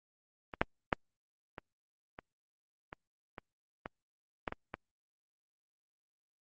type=clicks; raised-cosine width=0.5 ms; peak=-26 / -10 / -11 / -27 / -29 / -27 / -28 / -24 / -17 / -23 / -23 dBFS; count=11; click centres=0.538 / 0.615 / 0.928 / 1.582 / 2.189 / 2.929 / 3.382 / 3.859 / 4.478 / 4.524 / 4.741 s; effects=Opus 32 kbps